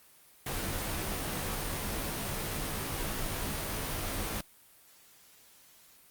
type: noise with comb filter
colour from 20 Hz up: pink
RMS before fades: -34 dBFS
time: 0.46-4.41 s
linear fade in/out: 5 ms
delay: 17 ms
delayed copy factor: -0.9
effects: white hiss -59 dBFS RMS until 6.1 s + Opus 32 kbps